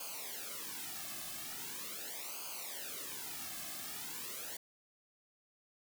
white noise with flanger, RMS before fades -44 dBFS, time 0-4.57 s, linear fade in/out 5 ms, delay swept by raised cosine 0.53 to 2.13 ms, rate 0.41 Hz, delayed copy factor -1, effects none

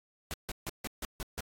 pink noise bursts, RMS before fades -37 dBFS, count 7, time 0.31-1.406 s, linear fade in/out 0 ms, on 28 ms, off 150 ms, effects AAC 64 kbps

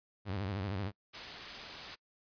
sawtooth tone with vibrato, 98 Hz, G2, in tune, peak -31 dBFS, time 0.25-0.92 s, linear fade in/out 50 ms, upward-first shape sine, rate 13 Hz, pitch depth 140 cents each way
white noise, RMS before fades -43 dBFS, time 1.13-1.96 s, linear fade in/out 20 ms
effects noise-tail reverb RT60 0.1 s tail -25 dB re dry + resampled to 11025 Hz

